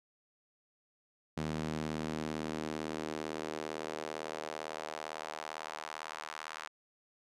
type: tone with high-pass filter sweep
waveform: sawtooth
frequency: 77.78 Hz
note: D#2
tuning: in tune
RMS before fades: -40 dBFS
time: 1.37-6.68 s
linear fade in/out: 5 ms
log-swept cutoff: 170 to 1200 Hz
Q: 1.4
effects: low-pass 8000 Hz 12 dB/octave